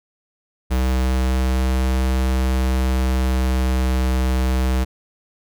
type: tone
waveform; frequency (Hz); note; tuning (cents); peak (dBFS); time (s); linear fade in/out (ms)
square; 64.3; C2; -30; -17; 0.7-4.85; 20
effects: none